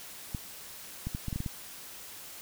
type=clicks; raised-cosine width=5 ms; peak=-21 dBFS; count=8; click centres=0.348 / 1.07 / 1.149 / 1.283 / 1.328 / 1.36 / 1.404 / 1.462 s; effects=white hiss -46 dBFS RMS until 2.41 s